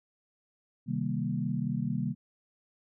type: chord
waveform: sine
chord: C minor seventh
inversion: none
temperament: equal with one note detuned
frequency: 130.81 / 155.56 / 194.87 / 233.1 Hz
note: C3 / Eb3 / G3 / Bb3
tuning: 0 / 0 / -10 / 0 cents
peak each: -34 dBFS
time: 0.86-2.15 s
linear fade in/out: 50 ms
effects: none